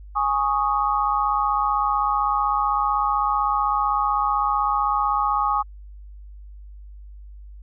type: chord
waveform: sine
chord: Ab suspended fourth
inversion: none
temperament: equal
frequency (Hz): 830.6 / 1108.7 / 1244.5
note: Ab5 / Db6 / Eb6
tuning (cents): 0 / 0 / 0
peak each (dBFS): -23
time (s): 0.15-5.63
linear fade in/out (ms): 20
effects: added 50 Hz sine -38 dBFS peak until 7.62 s